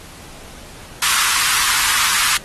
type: high-pass noise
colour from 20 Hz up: pink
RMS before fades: -17 dBFS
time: 1.02-2.37 s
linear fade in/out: 2 ms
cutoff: 1000 Hz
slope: 48 dB/octave
effects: pink hiss -39 dBFS RMS until 2.44 s + AAC 32 kbps